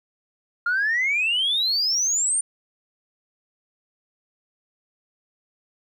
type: exponential sweep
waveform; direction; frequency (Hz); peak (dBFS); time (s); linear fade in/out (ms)
sine; up; 1388 to 9090; -18; 0.66-2.41; 5
effects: tanh soft clip ceiling -16 dBFS + 10-bit